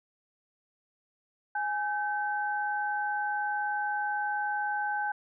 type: tone pair together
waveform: sine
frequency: 830.6 / 1541 Hz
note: G#5 / G6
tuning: 0 / -30 cents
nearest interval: major seventh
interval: 1070 cents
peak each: -30 / -32 dBFS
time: 1.55-5.12 s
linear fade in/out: 5 ms
effects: none